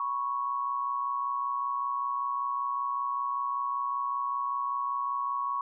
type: tone pair together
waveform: sine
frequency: 983.5 / 1108.7 Hz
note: B5 / C#6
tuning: -7 / 0 cents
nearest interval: major second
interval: 207 cents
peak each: -35 / -29 dBFS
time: 0-5.61 s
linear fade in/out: 2 ms
effects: none